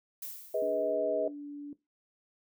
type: noise with exponential decay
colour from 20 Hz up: violet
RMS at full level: -38 dBFS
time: 0.22-0.96 s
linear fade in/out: 5 ms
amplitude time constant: 160 ms
type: chord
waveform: sine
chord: G# minor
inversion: none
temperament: equal with one note detuned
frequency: 415.3 / 493.9 / 634.2 Hz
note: G#4 / B4 / D#5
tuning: 0 / 0 / +33 cents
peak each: -35 / -33 / -30 dBFS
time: 0.54-1.28 s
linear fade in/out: 5 ms
type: tone with pitch glide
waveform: sine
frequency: 292.1 to 289.2 Hz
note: D4 to D4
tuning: -9 to -27 cents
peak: -38 dBFS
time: 0.62-1.73 s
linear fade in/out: 2 ms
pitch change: -18 cents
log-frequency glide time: 1.11-1.48 s
effects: noise-tail reverb RT60 0.2 s tail -17 dB re dry